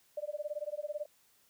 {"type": "tone with tremolo", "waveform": "sine", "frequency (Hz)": 596, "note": "D5", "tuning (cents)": 25, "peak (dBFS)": -32, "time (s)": [0.17, 1.06], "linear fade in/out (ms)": 5, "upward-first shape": "sine", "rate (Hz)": 18, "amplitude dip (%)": 100, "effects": ["white hiss -68 dBFS RMS until 1.49 s"]}